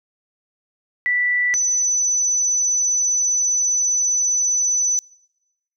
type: tone pair in turn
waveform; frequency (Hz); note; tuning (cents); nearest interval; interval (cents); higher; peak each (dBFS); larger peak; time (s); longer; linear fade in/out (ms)
sine; 1968 / 5995; B6 / F#8; -7 / +22; octave + perfect fifth; 1929; second; -16; neither; 1.06-1.54 / 1.54-4.99; second; 0
effects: noise-tail reverb RT60 1.0 s tail -26 dB re dry